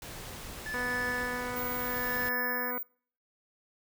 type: noise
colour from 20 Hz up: pink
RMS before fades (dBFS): -43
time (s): 0.02-2.29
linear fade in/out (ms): 2
type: tone with tremolo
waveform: triangle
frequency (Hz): 1737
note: A6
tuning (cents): -23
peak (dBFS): -29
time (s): 0.66-2.71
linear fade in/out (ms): 2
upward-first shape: sine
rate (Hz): 0.75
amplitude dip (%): 95
type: harmonic tone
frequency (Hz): 246.9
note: B3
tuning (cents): 0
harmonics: 1 / 2 / 3 / 4 / 5 / 6 / 8 / 9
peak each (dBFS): -41 / -38 / -45 / -41 / -44 / -43 / -49 / -48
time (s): 0.74-2.78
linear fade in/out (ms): 0
type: tone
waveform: sine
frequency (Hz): 15220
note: A#9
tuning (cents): +35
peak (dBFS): -34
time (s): 1.56-2.83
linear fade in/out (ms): 5
effects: noise-tail reverb RT60 0.5 s tail -25 dB re dry